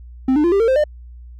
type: tone with pitch steps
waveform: triangle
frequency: 261.6 / 300.5 / 345.2 / 396.5 / 455.5 / 523.2 / 601 Hz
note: C4 / D4 / F4 / G4 / A#4 / C5 / D5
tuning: 0 / +40 / -20 / +20 / -40 / 0 / +40 cents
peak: -10 dBFS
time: 0.28-0.84 s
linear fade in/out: 5 ms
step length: 80 ms
effects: added 60 Hz sine -35 dBFS peak until 1.39 s